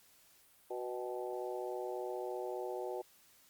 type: harmonic tone with a mistuned harmonic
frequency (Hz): 123.47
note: B2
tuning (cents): 0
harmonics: 3 / 4 / 5 / 6 / 7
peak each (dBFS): -41 / -43 / -45 / -47 / -48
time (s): 0.7-3.02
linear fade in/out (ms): 10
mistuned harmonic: 6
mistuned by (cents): +66
effects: white hiss -65 dBFS RMS until 3.49 s + Opus 48 kbps

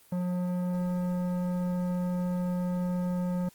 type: tone with tanh clipping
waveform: triangle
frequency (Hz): 179.3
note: F3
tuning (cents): +46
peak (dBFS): -29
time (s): 0.12-3.49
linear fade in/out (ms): 5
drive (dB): 17
effects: white hiss -59 dBFS RMS until 3.54 s + Opus 24 kbps

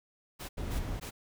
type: noise bursts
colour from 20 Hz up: pink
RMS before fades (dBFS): -42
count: 3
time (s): 0.39-1.11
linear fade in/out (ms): 20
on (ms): 100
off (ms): 210
type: noise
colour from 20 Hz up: brown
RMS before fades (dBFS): -35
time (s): 0.57-1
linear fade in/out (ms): 10
effects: none

